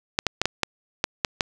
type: clicks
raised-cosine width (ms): 0.2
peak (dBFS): -3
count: 8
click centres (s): 0.189 / 0.267 / 0.416 / 0.456 / 0.633 / 1.041 / 1.248 / 1.408
effects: none